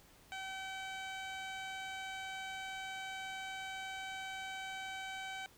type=tone with low-pass filter; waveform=15% pulse; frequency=766 Hz; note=G5; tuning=40 cents flat; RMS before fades=-44 dBFS; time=0.32-5.46 s; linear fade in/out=0 ms; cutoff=5900 Hz; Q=0.89; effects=pink hiss -63 dBFS RMS until 5.57 s